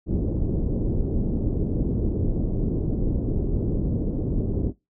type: low-pass noise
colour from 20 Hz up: pink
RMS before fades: -24 dBFS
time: 0.06-4.73 s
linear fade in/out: 50 ms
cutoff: 400 Hz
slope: 24 dB/octave
effects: noise-tail reverb RT60 0.2 s tail -20 dB re dry